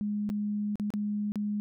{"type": "tone with dropouts", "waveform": "sine", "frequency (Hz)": 207.7, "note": "G#3", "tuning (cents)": 0, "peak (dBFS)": -28, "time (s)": [0.01, 1.6], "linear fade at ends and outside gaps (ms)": 0, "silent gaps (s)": [[0.292, 0.3], [0.756, 0.798], [0.904, 0.938], [1.32, 1.357]], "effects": []}